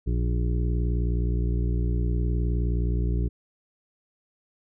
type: harmonic tone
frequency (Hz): 59.4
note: A#1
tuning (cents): +33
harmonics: 1 / 2 / 3 / 5 / 6 / 7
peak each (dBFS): -23 / -29 / -33 / -37 / -39 / -40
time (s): 0.06-3.29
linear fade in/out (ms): 20
effects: none